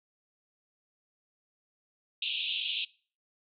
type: band-pass noise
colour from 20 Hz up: pink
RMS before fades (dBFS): -33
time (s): 2.22-2.85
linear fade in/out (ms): 5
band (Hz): 2600 to 3800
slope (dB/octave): 96
effects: noise-tail reverb RT60 0.4 s tail -22 dB re dry + MP3 64 kbps